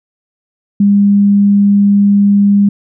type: tone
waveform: sine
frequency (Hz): 201.8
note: G#3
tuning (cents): -49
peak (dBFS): -5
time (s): 0.8-2.69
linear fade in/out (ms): 5
effects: none